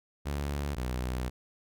sawtooth tone pair in turn, 71.5 / 62.6 Hz, D2 / B1, -46 / +24 cents, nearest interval major second, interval 230 cents, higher first, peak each -27 dBFS, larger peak neither, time 0.25-0.76 / 0.76-1.3 s, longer second, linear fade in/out 20 ms, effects none

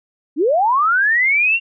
sine linear sweep, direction up, 257.8 to 2794 Hz, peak -12 dBFS, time 0.36-1.6 s, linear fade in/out 50 ms, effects none

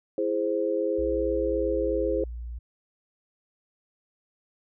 sine chord, E augmented, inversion none, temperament equal with one note detuned, 332.5 / 415.3 / 523.3 Hz, E4 / G#4 / B#4, +15 / 0 / 0 cents, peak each -29 / -28 / -27 dBFS, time 0.18-2.24 s, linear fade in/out 2 ms
sine tone with pitch glide, 61.74 to 58.95 Hz, B1 to A#1, 0 to +20 cents, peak -33 dBFS, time 0.98-2.59 s, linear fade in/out 10 ms, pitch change -80 cents, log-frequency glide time 1.15-1.86 s
effects none

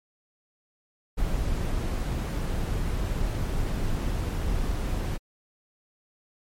brown noise, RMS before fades -27 dBFS, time 1.17-5.18 s, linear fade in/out 20 ms, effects MP3 64 kbps

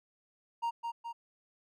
triangle tone with echo, 932.3 Hz, A#5, in tune, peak -28 dBFS, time 0.62-0.71 s, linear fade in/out 20 ms, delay 210 ms, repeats 2, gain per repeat -4 dB, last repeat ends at 1.13 s, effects none

